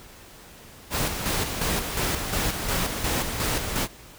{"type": "noise with tremolo", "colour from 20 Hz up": "pink", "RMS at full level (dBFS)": -25, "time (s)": [0.9, 3.88], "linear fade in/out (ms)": 50, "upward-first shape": "square", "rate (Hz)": 2.8, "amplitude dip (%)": 45, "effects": ["pink hiss -47 dBFS RMS until 4.18 s"]}